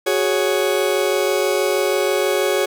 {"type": "chord", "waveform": "40% pulse", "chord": "F# suspended second", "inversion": "none", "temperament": "just", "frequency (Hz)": [370, 416.2, 555], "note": ["F#4", "G#4", "C#5"], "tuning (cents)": [0, 4, 2], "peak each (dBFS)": -20, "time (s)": [0.06, 2.66], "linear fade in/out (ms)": 10, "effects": []}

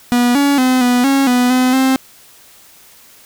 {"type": "tone with pitch steps", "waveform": "45% pulse", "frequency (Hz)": [243.2, 282.7, 255.8, 246.2, 273.7, 247.3, 254.2, 263.4], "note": ["B3", "C#4", "C4", "B3", "C#4", "B3", "C4", "C4"], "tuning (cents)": [-26, 34, -39, -5, -22, 3, -50, 12], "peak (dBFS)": -10, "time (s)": [0.12, 1.96], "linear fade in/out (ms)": 0, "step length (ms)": 230, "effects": ["white hiss -44 dBFS RMS until 3.25 s"]}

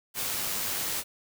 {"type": "noise with amplitude modulation", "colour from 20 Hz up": "white", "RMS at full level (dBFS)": -30, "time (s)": [0.14, 1.04], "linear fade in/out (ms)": 50, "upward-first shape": "sine", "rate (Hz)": 102, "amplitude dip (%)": 25, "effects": []}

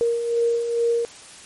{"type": "beating tone pair", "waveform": "sine", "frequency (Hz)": [466.2, 468.5], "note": ["A#4", "A#4"], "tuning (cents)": [0, 9], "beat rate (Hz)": 2.3, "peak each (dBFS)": [-28, -19], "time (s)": [0.01, 1.05], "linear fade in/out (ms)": 0, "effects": ["white hiss -43 dBFS RMS until 1.45 s", "MP3 48 kbps"]}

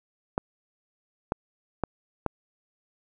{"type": "clicks", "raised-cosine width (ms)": 1, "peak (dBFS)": -11, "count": 4, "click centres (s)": [0.379, 1.321, 1.837, 2.263], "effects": []}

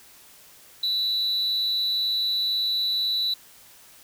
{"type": "tone with amplitude modulation", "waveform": "sine", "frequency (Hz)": 3951, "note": "B7", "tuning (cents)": 0, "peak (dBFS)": -17, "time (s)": [0.83, 3.34], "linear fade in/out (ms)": 5, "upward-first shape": "sine", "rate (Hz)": 244, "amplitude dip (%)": 65, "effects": ["tanh soft clip ceiling -19 dBFS", "white hiss -51 dBFS RMS until 4.03 s"]}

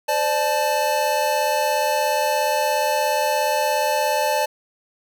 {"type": "tone cluster", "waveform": "square", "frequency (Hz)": [518, 595, 870], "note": ["C5", "D5", "A5"], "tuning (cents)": [-17, 22, -20], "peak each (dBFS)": [-27, -23, -22], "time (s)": [0.08, 4.46], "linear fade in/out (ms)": 10, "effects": []}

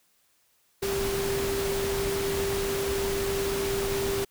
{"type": "tone in noise", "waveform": "sine", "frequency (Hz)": 394.4, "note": "G4", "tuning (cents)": 11, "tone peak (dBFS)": -27, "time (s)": [0.82, 4.25], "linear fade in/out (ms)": 10, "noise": "pink", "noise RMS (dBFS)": -32, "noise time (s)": [0.82, 4.25], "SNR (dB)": 2, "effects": ["white hiss -67 dBFS RMS until 4.3 s"]}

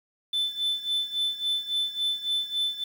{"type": "tone with tremolo", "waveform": "sine", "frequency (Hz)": 3520, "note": "A7", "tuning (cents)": 0, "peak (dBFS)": -20, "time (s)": [0.33, 2.84], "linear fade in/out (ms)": 5, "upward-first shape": "sine", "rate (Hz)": 3.6, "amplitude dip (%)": 85, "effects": ["tanh soft clip ceiling -22 dBFS", "8-bit"]}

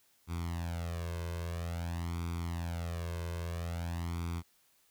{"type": "tone with flanger", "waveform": "sawtooth", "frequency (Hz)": 85, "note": "F2", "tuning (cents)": -46, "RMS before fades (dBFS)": -37, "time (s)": [0.27, 4.43], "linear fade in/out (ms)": 50, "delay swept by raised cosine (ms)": [0.85, 1.95], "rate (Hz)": 0.5, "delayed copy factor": 0.8, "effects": ["white hiss -69 dBFS RMS until 4.9 s"]}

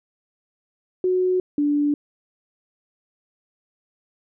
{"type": "tone pair in turn", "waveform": "sine", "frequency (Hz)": [367.5, 291.7], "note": ["F#4", "D4"], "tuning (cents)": [-12, -12], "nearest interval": "major third", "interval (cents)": 400, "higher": "first", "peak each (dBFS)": -17, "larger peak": "neither", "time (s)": [[1.04, 1.4], [1.58, 1.94]], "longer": "neither", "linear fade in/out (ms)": 2, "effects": []}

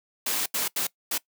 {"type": "noise bursts at uneven times", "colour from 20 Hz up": "white", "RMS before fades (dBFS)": -27, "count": 4, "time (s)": [[0.26, 0.46], [0.54, 0.68], [0.76, 0.87], [1.11, 1.18]], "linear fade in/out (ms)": 5, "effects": ["noise-tail reverb RT60 0.1 s tail -21 dB re dry", "high-pass 200 Hz 12 dB/octave"]}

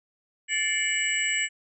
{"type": "tone cluster", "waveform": "sine", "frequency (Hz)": [1754, 2129, 2304, 2941, 7750], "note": ["A6", "C7", "D7", "F#7", "B8"], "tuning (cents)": [-6, 30, -34, -11, -34], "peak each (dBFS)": -30, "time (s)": [0.48, 1.49], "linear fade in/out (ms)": 50, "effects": []}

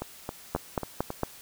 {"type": "two click trains", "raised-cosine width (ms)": 1, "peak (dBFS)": [-18, -12], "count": [5, 4], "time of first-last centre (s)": [[0.02, 1.104], [0.55, 1.233]], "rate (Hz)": [3.69, 4.39], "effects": ["white hiss -49 dBFS RMS until 1.41 s"]}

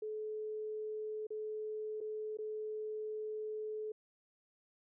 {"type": "tone with dropouts", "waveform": "sine", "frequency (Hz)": 430.1, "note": "A4", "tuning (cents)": -39, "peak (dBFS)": -38, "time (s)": [0.02, 3.92], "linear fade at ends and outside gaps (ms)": 5, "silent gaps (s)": [[1.269, 1.304], [2.005, 2.011], [2.372, 2.386]], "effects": []}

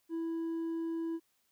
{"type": "tone with hard clipping", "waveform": "sine", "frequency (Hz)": 329.6, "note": "E4", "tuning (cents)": 0, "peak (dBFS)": -34, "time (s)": [0.09, 1.2], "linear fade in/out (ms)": 50, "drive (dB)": 2, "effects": ["white hiss -75 dBFS RMS until 1.51 s"]}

